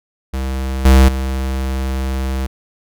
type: tone with level steps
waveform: square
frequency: 65.9 Hz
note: C2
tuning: 13 cents sharp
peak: -19 / -6 / -18 dBFS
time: 0.33-2.47 s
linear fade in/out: 10 ms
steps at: 0.85 / 1.08 s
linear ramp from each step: 5 ms
effects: none